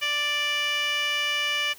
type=tone with band-pass filter; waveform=15% pulse; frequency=587.3 Hz; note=D5; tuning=in tune; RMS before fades=-26 dBFS; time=0.01-1.74 s; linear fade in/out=20 ms; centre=3000 Hz; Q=3.1; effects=white hiss -49 dBFS RMS until 1.78 s